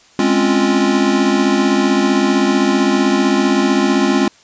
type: chord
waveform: square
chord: Db major seventh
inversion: second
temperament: equal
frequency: 207.7 / 261.6 / 277.2 / 349.2 Hz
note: Ab3 / C4 / Db4 / F4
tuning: 0 / 0 / 0 / 0 cents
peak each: -18 dBFS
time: 0.19-4.28 s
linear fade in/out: 2 ms
effects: white hiss -48 dBFS RMS until 4.43 s + resampled to 16000 Hz